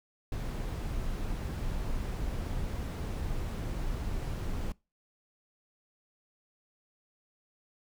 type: noise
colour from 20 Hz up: brown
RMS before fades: -34 dBFS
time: 0.32-4.72 s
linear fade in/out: 2 ms
effects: noise-tail reverb RT60 0.3 s tail -25 dB re dry